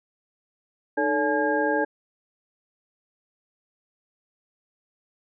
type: tone cluster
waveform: sine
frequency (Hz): 305.5 / 439.6 / 571 / 852 / 1620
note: D#4 / A4 / D5 / G#5 / G#6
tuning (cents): -32 / -2 / -49 / +44 / -43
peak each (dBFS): -27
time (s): 0.97-1.85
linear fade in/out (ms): 10
effects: none